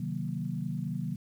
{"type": "chord", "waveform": "sine", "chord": "C half-diminished seventh", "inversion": "none", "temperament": "equal with one note detuned", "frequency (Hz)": [130.81, 154.85, 185, 233.1], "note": ["C3", "Eb3", "Gb3", "Bb3"], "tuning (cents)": [0, -8, 0, 0], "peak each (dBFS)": [-37, -35, -36, -39], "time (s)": [0, 1.16], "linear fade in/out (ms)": 5, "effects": ["10-bit"]}